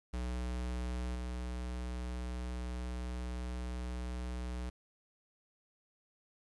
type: tone with level steps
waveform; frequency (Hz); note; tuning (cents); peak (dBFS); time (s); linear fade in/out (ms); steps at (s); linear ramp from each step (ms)
square; 61.4; B1; -9; -36 / -38; 0.13-4.7; 10; 1.15; 2
effects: resampled to 24000 Hz + 11-bit